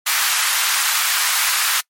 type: high-pass noise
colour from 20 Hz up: pink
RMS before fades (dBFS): -18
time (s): 0.06-1.81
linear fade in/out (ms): 10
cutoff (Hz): 1100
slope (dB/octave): 24
effects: noise-tail reverb RT60 0.1 s tail -25 dB re dry + MP3 64 kbps